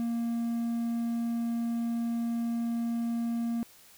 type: tone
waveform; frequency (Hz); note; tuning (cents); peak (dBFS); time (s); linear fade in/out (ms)
triangle; 233.1; A#3; 0; -26; 0-3.63; 0
effects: white hiss -56 dBFS RMS until 3.97 s